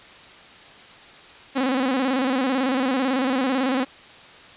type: tone with vibrato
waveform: sawtooth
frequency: 261.6 Hz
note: C4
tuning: in tune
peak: -16 dBFS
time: 1.55-3.85 s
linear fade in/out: 20 ms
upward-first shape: square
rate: 18 Hz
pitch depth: 74 cents each way
effects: white hiss -45 dBFS RMS until 4.56 s + resampled to 8000 Hz